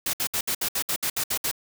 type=noise bursts; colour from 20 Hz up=white; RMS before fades=-26 dBFS; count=11; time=0.06-1.514 s; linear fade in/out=5 ms; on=74 ms; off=64 ms; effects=none